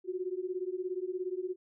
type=beating tone pair; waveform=sine; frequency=358.8 / 375.8 Hz; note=F4 / F#4; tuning=+47 / +27 cents; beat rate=17 Hz; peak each=-36 / -36 dBFS; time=0.04-1.56 s; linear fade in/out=50 ms; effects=none